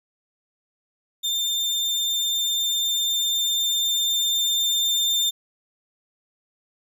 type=tone with level ramp; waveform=35% pulse; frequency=3596 Hz; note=A7; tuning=37 cents sharp; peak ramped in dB=-20 to -17 dBFS; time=1.23-5.31 s; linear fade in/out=20 ms; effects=none